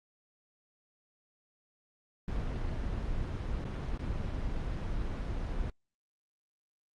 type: noise with dropouts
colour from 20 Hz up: brown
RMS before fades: -34 dBFS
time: 2.28-5.7 s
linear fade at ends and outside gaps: 2 ms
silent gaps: 3.644-3.651 / 3.977-3.992 s
effects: low-pass 5000 Hz 12 dB/octave + Opus 32 kbps